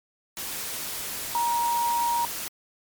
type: tone in noise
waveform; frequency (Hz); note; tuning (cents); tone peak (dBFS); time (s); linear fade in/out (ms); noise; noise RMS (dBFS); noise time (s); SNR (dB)
sine; 944; A#5; +22; -22; 1.35-2.25; 0; white; -33; 0.37-2.48; +8
effects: MP3 96 kbps